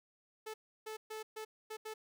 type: tone bursts at uneven times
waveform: sawtooth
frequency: 435.3 Hz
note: A4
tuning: 19 cents flat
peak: -38 dBFS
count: 6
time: 0.46-0.54 / 0.86-0.97 / 1.1-1.23 / 1.36-1.45 / 1.7-1.77 / 1.85-1.94 s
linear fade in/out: 10 ms
effects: none